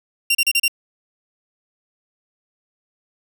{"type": "tone bursts", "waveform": "sawtooth", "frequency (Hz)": 2766, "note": "F7", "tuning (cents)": -17, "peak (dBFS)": -11, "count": 5, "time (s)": [0.3, 0.681], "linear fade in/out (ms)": 5, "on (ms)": 49, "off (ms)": 34, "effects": []}